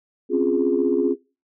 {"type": "chord", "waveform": "sine", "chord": "Db major seventh", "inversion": "third", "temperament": "equal", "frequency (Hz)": [261.6, 277.2, 349.2, 415.3], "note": ["C4", "Db4", "F4", "Ab4"], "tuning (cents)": [0, 0, 0, 0], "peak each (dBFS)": [-23, -24, -21, -21], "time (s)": [0.29, 1.16], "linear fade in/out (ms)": 50, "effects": ["noise-tail reverb RT60 0.3 s tail -20 dB re dry", "tanh soft clip ceiling -8 dBFS"]}